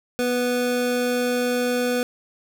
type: tone pair together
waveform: square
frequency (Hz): 245.3 / 493.9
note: B3 / B4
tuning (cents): -12 / 0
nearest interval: octave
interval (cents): 1212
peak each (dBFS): -25 / -23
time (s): 0.19-2.03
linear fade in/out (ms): 0
effects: none